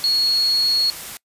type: tone in noise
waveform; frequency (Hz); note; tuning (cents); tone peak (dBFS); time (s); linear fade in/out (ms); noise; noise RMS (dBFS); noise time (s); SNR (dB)
sine; 4329; C#8; -42; -15; 0.04-0.9; 0; white; -33; 0-1.17; +15
effects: noise-tail reverb RT60 0.1 s tail -24 dB re dry + resampled to 32000 Hz